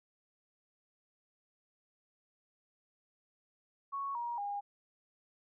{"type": "tone with pitch steps", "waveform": "sine", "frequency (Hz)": [1108.7, 948.6, 811.6], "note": ["C#6", "A#5", "G#5"], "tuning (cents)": [0, 30, -40], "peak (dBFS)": -35, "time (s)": [3.92, 4.61], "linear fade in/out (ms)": 20, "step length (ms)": 230, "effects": []}